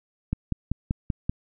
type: click train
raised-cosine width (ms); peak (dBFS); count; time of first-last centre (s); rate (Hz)
5; -12; 6; 0.33-1.295; 5.18
effects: none